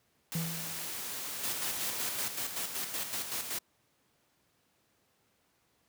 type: noise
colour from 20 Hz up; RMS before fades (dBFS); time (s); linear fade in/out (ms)
white; -39; 0.32-2.28; 0
type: tone with exponential decay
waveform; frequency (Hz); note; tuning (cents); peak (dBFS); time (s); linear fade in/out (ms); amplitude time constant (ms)
triangle; 164.81; E3; 0; -27; 0.35-1.04; 2; 150
type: noise with tremolo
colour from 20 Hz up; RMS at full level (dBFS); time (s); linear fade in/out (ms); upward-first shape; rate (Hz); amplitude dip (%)
white; -35; 1.43-3.59; 10; square; 5.3; 50
effects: pink hiss -72 dBFS RMS until 5.88 s + high-pass 100 Hz 12 dB/octave